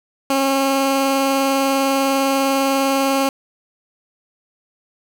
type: tone with vibrato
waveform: 15% pulse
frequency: 271.7 Hz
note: C#4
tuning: 35 cents flat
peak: -9 dBFS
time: 0.3-3.29 s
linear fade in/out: 2 ms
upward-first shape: sine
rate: 20 Hz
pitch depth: 19 cents each way
effects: none